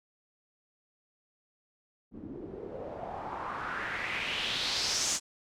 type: noise with low-pass filter sweep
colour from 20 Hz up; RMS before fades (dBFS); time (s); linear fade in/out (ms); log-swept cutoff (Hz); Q
white; -35; 2.11-5.2; 50; 250 to 7300; 3.2
effects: none